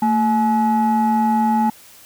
sine tone pair together, 225 / 849.5 Hz, A3 / G#5, +39 / +39 cents, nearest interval octave + major seventh, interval 2300 cents, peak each -15 / -15 dBFS, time 0.02-1.7 s, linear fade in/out 5 ms, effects tanh soft clip ceiling -10 dBFS + white hiss -45 dBFS RMS until 2.05 s

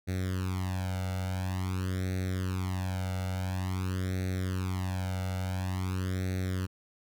sawtooth tone with flanger, 92.9 Hz, F#2, 7 cents sharp, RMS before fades -32 dBFS, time 0.07-6.67 s, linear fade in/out 20 ms, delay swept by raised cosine 0.49 to 1.42 ms, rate 0.48 Hz, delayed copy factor +1, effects none

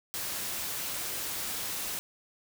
white noise, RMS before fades -35 dBFS, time 0.14-1.99 s, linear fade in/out 0 ms, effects none

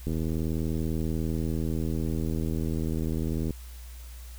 click train, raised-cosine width 3 ms, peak -18 dBFS, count 277, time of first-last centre 0.07-3.507 s, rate 80.3 Hz, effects added 60 Hz sine -40 dBFS peak until 4.38 s + white hiss -52 dBFS RMS until 4.38 s

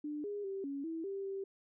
sine tone with pitch steps, 297.7 / 409.5 / 389.3 / 279.2 / 326.1 / 392.7 / 390 Hz, D4 / G#4 / G4 / C#4 / E4 / G4 / G4, +24 / -24 / -12 / +13 / -19 / +3 / -9 cents, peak -37 dBFS, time 0.04-1.44 s, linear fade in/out 5 ms, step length 200 ms, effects none

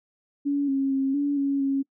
sine tone with pitch steps, 283.9 / 271.9 / 269.7 / 285.8 / 278 / 273.6 Hz, C#4 / C#4 / C#4 / D4 / C#4 / C#4, +41 / -33 / -47 / -47 / +5 / -23 cents, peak -21 dBFS, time 0.45-1.83 s, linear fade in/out 20 ms, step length 230 ms, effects noise-tail reverb RT60 0.1 s tail -23 dB re dry

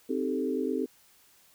sine chord, A half-diminished seventh, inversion first, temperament equal, 261.6 / 311.1 / 392 / 440 Hz, C4 / Eb4 / G4 / A4, 0 / 0 / 0 / 0 cents, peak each -31 / -34 / -33 / -33 dBFS, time 0.09-0.86 s, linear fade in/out 10 ms, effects white hiss -61 dBFS RMS until 1.54 s

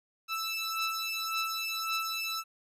15% pulse beating tone pair, 1318.5 / 1320.3 Hz, E6 / E6, 0 / +2 cents, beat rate 1.8 Hz, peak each -28 dBFS, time 0.28-2.44 s, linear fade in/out 50 ms, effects resampled to 32000 Hz

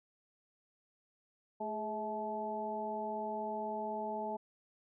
harmonic tone with a mistuned harmonic, 216 Hz, A3, 32 cents flat, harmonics 1 / 2 / 3 / 4, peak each -44 / -43 / -41 / -39 dBFS, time 1.6-4.37 s, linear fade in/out 10 ms, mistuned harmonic 2, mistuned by -54 cents, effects none

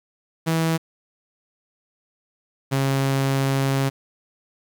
sawtooth tone pair in turn, 162.8 / 135.98 Hz, E3 / C#3, -21 / -33 cents, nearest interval minor third, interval 312 cents, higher first, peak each -15 dBFS, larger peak neither, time 0.46-0.78 / 2.71-3.9 s, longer second, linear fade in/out 20 ms, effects 9-bit

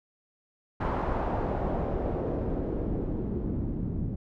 pink noise with low-pass filter sweep, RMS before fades -30 dBFS, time 0.8-4.16 s, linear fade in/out 10 ms, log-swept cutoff 1100 to 210 Hz, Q 1.4, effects none

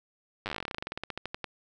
slowing click train, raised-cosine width 0.3 ms, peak -18 dBFS, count 27, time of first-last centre 0.46-1.443 s, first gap 9 ms, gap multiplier 1.1, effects none

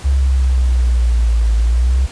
sine exponential two-way sweep, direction down then up, 68.7 to 55 to 66.5 Hz, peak -10 dBFS, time 0.04-2.07 s, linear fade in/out 20 ms, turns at 1.55 s, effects pink hiss -35 dBFS RMS until 2.11 s + resampled to 22050 Hz

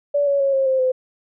sine tone with pitch steps, 575 / 562.2 / 549.7 / 537.4 / 525.5 / 513.7 Hz, D5 / C#5 / C#5 / C5 / C5 / C5, -37 / +24 / -15 / +46 / +7 / -32 cents, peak -15 dBFS, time 0.14-0.92 s, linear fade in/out 10 ms, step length 130 ms, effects none

